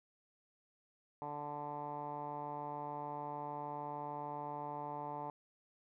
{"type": "tone with low-pass filter", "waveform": "10% pulse", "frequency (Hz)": 146.7, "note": "D3", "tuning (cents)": -2, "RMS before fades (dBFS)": -43, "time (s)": [1.22, 5.3], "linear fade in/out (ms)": 0, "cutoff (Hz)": 930, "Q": 5.9, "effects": []}